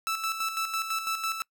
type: tone with tremolo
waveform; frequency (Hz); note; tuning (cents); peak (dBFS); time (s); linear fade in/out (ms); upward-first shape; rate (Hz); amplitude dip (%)
sawtooth; 1318.5; E6; 0; -23; 0.07-1.42; 0; square; 6; 55
effects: noise-tail reverb RT60 0.1 s tail -25 dB re dry